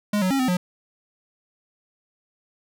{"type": "tone with pitch steps", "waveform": "square", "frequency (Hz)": [207.4, 185.4, 272.1, 256.3, 180.2], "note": ["G#3", "F#3", "C#4", "C4", "F#3"], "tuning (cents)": [-2, 4, -32, -36, -45], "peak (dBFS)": -20, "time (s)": [0.13, 0.57], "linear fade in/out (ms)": 5, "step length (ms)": 88, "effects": []}